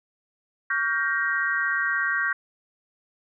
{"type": "chord", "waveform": "sine", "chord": "G half-diminished seventh", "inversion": "second", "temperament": "just", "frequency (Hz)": [1128.9, 1411.2, 1568, 1881.6], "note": ["Db6", "F6", "G6", "Bb6"], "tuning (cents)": [31, 18, 0, 16], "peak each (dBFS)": [-31, -30, -25, -27], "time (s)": [0.7, 2.33], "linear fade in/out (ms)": 5, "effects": []}